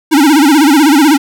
square tone with vibrato, 294.6 Hz, D4, 6 cents sharp, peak -5 dBFS, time 0.11-1.18 s, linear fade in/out 20 ms, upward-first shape sine, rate 16 Hz, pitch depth 160 cents each way, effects none

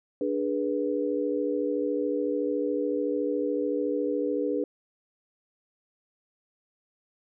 sine chord, G# diminished, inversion second, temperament equal with one note detuned, 293.7 / 415.3 / 489.1 Hz, D4 / G#4 / B4, 0 / 0 / -17 cents, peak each -29 / -30 / -29 dBFS, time 0.21-4.64 s, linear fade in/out 2 ms, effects none

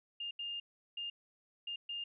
sine tone bursts at uneven times, 2816 Hz, F7, 14 cents sharp, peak -38 dBFS, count 5, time 0.2-0.31 / 0.39-0.6 / 0.97-1.1 / 1.67-1.76 / 1.89-2.04 s, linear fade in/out 5 ms, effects none

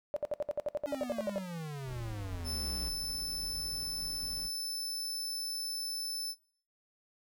sine tone bursts, 589 Hz, D5, 5 cents sharp, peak -29 dBFS, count 15, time 0.14-1.382 s, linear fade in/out 0 ms, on 24 ms, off 63 ms
square exponential sweep, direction down, 290 to 58.3 Hz, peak -39 dBFS, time 0.86-2.9 s, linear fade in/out 20 ms
brown noise, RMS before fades -46 dBFS, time 1.84-4.5 s, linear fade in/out 50 ms
sawtooth tone, 5274 Hz, E8, in tune, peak -33 dBFS, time 2.44-6.35 s, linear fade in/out 50 ms
effects noise-tail reverb RT60 0.5 s tail -18 dB re dry

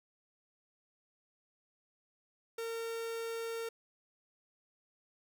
45% pulse tone, 457.5 Hz, A#4, 32 cents flat, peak -37 dBFS, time 2.58-3.69 s, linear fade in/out 5 ms, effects none

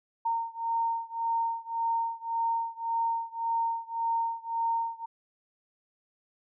sine beating tone pair, 918 / 919.8 Hz, A#5 / A#5, -27 / -23 cents, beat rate 1.8 Hz, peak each -30 / -31 dBFS, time 0.25-5.06 s, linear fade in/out 10 ms, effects none

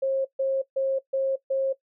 sine tone bursts, 537 Hz, C5, 45 cents sharp, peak -21 dBFS, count 5, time 0.02-1.73 s, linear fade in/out 10 ms, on 230 ms, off 140 ms, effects noise-tail reverb RT60 0.1 s tail -18 dB re dry

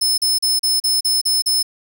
sawtooth tone bursts, 5230 Hz, E8, 15 cents flat, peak -12 dBFS, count 8, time 0.01-1.629 s, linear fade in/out 10 ms, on 170 ms, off 37 ms, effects none

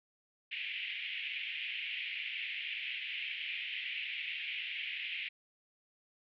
white band-pass noise, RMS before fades -40 dBFS, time 0.51-5.29 s, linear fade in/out 10 ms, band 2100 to 3000 Hz, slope 48 dB/octave, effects none

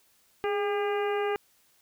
harmonic tone with a mistuned harmonic, 403.1 Hz, G4, 48 cents sharp, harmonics 1 / 2 / 3 / 4 / 5 / 6 / 7, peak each -27 / -33 / -37 / -39 / -41 / -43 / -44 dBFS, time 0.44-1.36 s, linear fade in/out 0 ms, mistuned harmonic 1, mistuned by +45 cents, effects white hiss -65 dBFS RMS until 1.81 s

